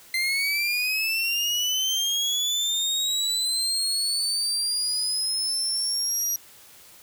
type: linear sweep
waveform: 30% pulse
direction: up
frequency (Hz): 2070 to 5770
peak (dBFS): -20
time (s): 0.14-6.36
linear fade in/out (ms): 2
effects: white hiss -50 dBFS RMS until 7.02 s